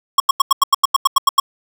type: tone bursts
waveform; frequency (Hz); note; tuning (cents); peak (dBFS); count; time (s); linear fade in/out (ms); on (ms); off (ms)
square; 1095; C#6; -22; -8; 12; 0.18-1.4; 5; 21; 88
effects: none